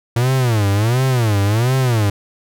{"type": "tone with vibrato", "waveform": "45% pulse", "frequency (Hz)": 114.6, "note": "A#2", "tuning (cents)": -29, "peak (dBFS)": -13, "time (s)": [0.16, 2.1], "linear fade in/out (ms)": 5, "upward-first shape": "sine", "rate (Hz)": 1.4, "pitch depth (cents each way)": 250, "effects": []}